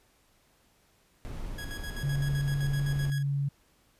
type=noise; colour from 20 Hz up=brown; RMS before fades=-37 dBFS; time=1.25-3.1 s; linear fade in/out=0 ms
type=tone with tremolo; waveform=sawtooth; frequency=1661.2 Hz; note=G#6; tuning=in tune; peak=-35 dBFS; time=1.58-3.23 s; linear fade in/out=5 ms; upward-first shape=square; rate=7.8 Hz; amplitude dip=65%
type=tone; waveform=sine; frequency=140.5 Hz; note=C#3; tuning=24 cents sharp; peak=-26 dBFS; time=2.03-3.49 s; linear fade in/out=10 ms
effects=pink hiss -66 dBFS RMS until 3.99 s + resampled to 32000 Hz

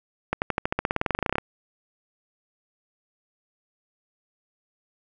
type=accelerating click train; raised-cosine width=0.5 ms; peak=-8 dBFS; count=21; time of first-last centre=0.33-1.383 s; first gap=89 ms; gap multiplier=0.94; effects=none

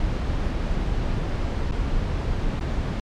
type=noise with dropouts; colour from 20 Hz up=brown; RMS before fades=-24 dBFS; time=0-3 s; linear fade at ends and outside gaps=2 ms; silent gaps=1.712-1.72 / 2.596-2.608 s; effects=low-pass 5000 Hz 12 dB/octave + MP3 96 kbps

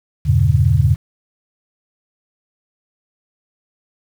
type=chord; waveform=sine; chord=E diminished seventh; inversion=none; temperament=just; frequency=82.41 / 98.89 / 118.67 / 142.4 Hz; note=E2 / G2 / Bb2 / Db3; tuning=0 / +16 / +31 / +47 cents; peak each=-16 dBFS; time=0.25-0.96 s; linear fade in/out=20 ms; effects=7-bit

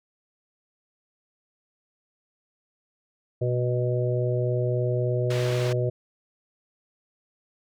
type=harmonic tone; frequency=123.47 Hz; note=B2; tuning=in tune; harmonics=1 / 3 / 4 / 5; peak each=-24 / -29 / -30 / -31 dBFS; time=3.41-5.9 s; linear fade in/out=10 ms
type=low-pass noise; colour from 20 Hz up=white; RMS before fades=-36 dBFS; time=5.3-5.73 s; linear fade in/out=5 ms; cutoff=3400 Hz; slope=12 dB/octave
effects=none

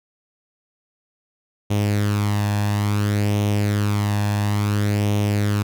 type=tone with flanger; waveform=sawtooth; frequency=103.2 Hz; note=G#2; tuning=10 cents flat; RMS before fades=-20 dBFS; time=1.7-5.63 s; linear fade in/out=10 ms; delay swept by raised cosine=0.32 to 1.17 ms; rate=0.58 Hz; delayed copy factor=+0.55; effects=none

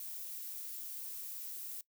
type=noise with high-pass filter sweep; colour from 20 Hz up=violet; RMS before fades=-44 dBFS; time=0-1.81 s; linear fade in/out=2 ms; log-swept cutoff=210 to 470 Hz; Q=7.9; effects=noise-tail reverb RT60 0.1 s tail -20 dB re dry

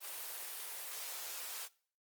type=high-pass noise; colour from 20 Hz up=white; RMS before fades=-44 dBFS; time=0-1.69 s; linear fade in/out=50 ms; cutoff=440 Hz; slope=24 dB/octave; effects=noise-tail reverb RT60 0.5 s tail -22 dB re dry + Opus 24 kbps

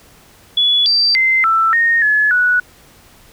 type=tone with pitch steps; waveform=sine; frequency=3410 / 4678 / 2073 / 1329 / 1851 / 1708 / 1472 Hz; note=G#7 / D8 / C7 / E6 / A#6 / G#6 / F#6; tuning=+45 / -8 / -17 / +14 / -13 / +48 / -9 cents; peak=-10 dBFS; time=0.57-2.6 s; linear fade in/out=5 ms; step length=290 ms; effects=pink hiss -46 dBFS RMS until 3.32 s

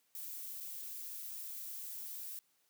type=noise with dropouts; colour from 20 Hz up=violet; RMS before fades=-45 dBFS; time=0.15-2.39 s; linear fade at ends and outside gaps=1 ms; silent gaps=0.602-0.606 s; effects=white hiss -75 dBFS RMS until 2.69 s + high-pass 150 Hz 12 dB/octave

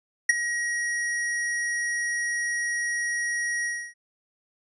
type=tone with ADSR envelope; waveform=square; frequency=1897 Hz; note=A#6; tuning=30 cents sharp; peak=-13 dBFS; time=0.29-3.94 s; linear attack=6 ms; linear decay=19 ms; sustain=-13 dB; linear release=290 ms; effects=resampled to 24000 Hz

